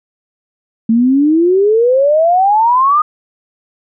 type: exponential sweep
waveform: sine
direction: up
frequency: 220.7 to 1243 Hz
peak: -7 dBFS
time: 0.89-3.02 s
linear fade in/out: 5 ms
effects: none